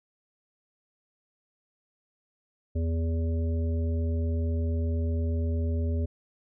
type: harmonic tone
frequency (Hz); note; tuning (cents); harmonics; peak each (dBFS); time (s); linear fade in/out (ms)
82.2; E2; -4; 1 / 3 / 5 / 7; -25 / -35 / -39 / -42; 2.75-6.06; 10
effects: none